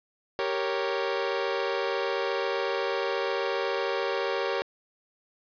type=chord; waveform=sawtooth; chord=G diminished; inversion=none; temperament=equal; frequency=392 / 466.2 / 554.4 Hz; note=G4 / Bb4 / Db5; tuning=0 / 0 / 0 cents; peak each=-27 dBFS; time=0.39-4.62 s; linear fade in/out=0 ms; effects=resampled to 11025 Hz + 9-bit